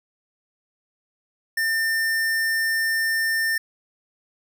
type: tone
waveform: square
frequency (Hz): 1800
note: A6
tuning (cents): +39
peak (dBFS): -21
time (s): 1.57-3.58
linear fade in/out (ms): 5
effects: none